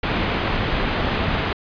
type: low-pass noise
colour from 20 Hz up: pink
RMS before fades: -22 dBFS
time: 0.03-1.53 s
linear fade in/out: 5 ms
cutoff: 3500 Hz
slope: 24 dB/octave
effects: resampled to 11025 Hz